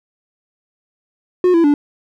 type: tone with pitch steps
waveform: triangle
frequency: 362.2 / 334.5 / 290.5 Hz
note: F#4 / E4 / D4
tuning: -37 / +25 / -19 cents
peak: -7 dBFS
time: 1.44-1.74 s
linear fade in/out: 2 ms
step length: 100 ms
effects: none